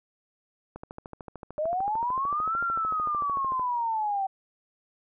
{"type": "click train", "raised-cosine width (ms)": 1, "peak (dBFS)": -25, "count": 39, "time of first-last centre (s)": [0.76, 3.596], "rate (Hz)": 13.4}
{"type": "linear two-way sweep", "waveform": "sine", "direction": "up then down", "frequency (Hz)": [587.3, 1396.9, 761], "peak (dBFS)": -25, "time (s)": [1.58, 4.27], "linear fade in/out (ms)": 10, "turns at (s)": 2.61}
{"effects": []}